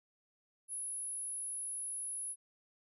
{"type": "tone", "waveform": "sine", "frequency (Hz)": 10548, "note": "E9", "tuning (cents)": 0, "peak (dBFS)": -38, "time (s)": [0.68, 2.36], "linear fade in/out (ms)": 50, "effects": []}